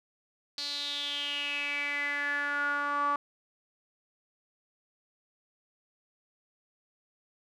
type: tone with band-pass filter sweep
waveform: sawtooth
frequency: 287.8 Hz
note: D4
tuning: 35 cents flat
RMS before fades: -32 dBFS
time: 0.58-3.16 s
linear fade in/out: 2 ms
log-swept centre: 4400 to 1100 Hz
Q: 7.5
effects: none